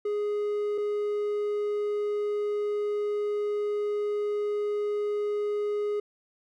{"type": "tone pair in turn", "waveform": "triangle", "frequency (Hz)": [415.3, 415.3], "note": ["G#4", "G#4"], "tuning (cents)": [0, 0], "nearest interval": "unison", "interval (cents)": 0, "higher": "neither", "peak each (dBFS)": -24, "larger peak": "neither", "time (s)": [[0.05, 0.78], [0.78, 6]], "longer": "second", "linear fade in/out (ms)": 5, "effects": []}